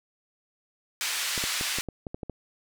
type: band-pass noise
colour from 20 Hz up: pink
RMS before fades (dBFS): -30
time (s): 1.01-1.81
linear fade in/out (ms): 0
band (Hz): 1900 to 10000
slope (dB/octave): 12
type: clicks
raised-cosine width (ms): 2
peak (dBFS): -21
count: 9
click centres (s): 1.378 / 1.439 / 1.611 / 1.786 / 1.887 / 2.068 / 2.145 / 2.232 / 2.297
effects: none